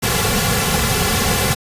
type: noise with comb filter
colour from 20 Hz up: pink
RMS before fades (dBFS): -17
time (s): 0.02-1.55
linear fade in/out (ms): 20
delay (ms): 3.2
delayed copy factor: -0.85
effects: resampled to 32000 Hz